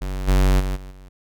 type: tone with level steps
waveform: square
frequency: 47.11 Hz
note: F#1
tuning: 32 cents sharp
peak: -25 / -14 / -22 / -35 / -41 dBFS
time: 0.01-1.09 s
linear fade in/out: 10 ms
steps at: 0.27 / 0.59 / 0.75 / 0.9 s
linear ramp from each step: 20 ms
effects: none